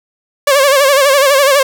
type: tone with vibrato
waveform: sawtooth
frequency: 554.4 Hz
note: C#5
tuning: in tune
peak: -3 dBFS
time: 0.47-1.63 s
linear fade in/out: 5 ms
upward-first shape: sine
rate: 12 Hz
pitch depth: 90 cents each way
effects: none